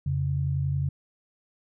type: tone pair together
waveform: sine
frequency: 87.31 / 138.35 Hz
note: F2 / C#3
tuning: 0 / -3 cents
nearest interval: minor sixth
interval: 797 cents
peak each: -29 / -25 dBFS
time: 0.06-0.89 s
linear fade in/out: 5 ms
effects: none